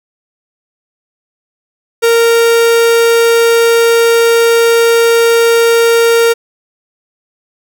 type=tone; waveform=45% pulse; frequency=463.4 Hz; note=A#4; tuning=10 cents flat; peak=-6 dBFS; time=2.02-6.34 s; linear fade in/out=20 ms; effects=none